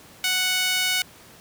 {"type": "tone with high-pass filter", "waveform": "sawtooth", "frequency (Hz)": 740, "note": "F#5", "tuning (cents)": 0, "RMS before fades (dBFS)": -23, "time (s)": [0.24, 1.02], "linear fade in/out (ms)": 2, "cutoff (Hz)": 2400, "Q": 1.3, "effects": ["pink hiss -48 dBFS RMS until 1.4 s", "high-pass 80 Hz 12 dB/octave"]}